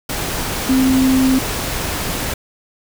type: tone in noise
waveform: sine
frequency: 261.8 Hz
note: C4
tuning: 1 cent sharp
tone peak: -11 dBFS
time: 0.69-1.39 s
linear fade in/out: 5 ms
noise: pink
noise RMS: -22 dBFS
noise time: 0.09-2.34 s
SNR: +8 dB
effects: none